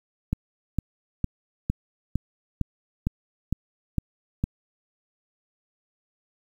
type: click train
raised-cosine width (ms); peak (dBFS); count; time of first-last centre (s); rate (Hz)
5; -11; 10; 0.33-4.44; 2.19
effects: 8-bit